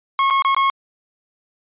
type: tone with dropouts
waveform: 40% pulse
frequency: 1090 Hz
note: C#6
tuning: 29 cents flat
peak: -13 dBFS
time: 0.19-0.7 s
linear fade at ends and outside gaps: 1 ms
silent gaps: 0.301-0.307 / 0.422-0.448 / 0.547-0.565 s
effects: resampled to 8000 Hz